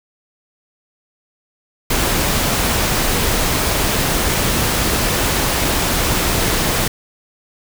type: noise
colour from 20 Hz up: pink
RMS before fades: -17 dBFS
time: 1.9-6.88 s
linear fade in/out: 5 ms
effects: none

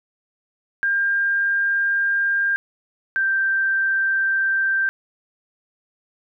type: tone pair in turn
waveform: sine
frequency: 1601 / 1569 Hz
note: G6 / G6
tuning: +36 / +1 cents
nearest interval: unison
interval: 35 cents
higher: first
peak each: -17 dBFS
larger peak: neither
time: 0.83-2.56 / 3.16-4.89 s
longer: neither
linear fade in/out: 0 ms
effects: none

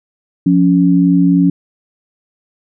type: tone pair together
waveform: sine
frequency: 176.4 / 279.7 Hz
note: F3 / C#4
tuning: +18 / +16 cents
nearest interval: minor sixth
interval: 798 cents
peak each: -10 dBFS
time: 0.46-1.5 s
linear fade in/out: 5 ms
effects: none

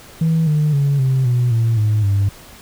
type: tone with pitch steps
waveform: sine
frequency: 162.1 / 151.24 / 141.12 / 131.67 / 122.85 / 114.62 / 106.95 / 99.78 Hz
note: E3 / D#3 / C#3 / C3 / B2 / A#2 / A2 / G2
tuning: -29 / -49 / +31 / +11 / -9 / -29 / -49 / +31 cents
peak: -11 dBFS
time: 0.21-2.29 s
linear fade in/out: 5 ms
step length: 260 ms
effects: tanh soft clip ceiling -10 dBFS + pink hiss -41 dBFS RMS until 2.61 s

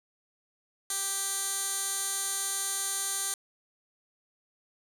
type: tone with band-pass filter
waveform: 15% pulse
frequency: 392.6 Hz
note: G4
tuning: 3 cents sharp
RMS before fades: -32 dBFS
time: 0.9-3.34 s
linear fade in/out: 2 ms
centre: 8800 Hz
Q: 2.2
effects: none

